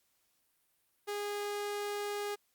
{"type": "tone", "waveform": "sawtooth", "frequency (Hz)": 411, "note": "G#4", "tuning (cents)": -18, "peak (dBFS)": -31, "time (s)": [1.07, 2.36], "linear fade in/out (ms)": 20, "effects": ["white hiss -75 dBFS RMS until 2.54 s", "Opus 48 kbps"]}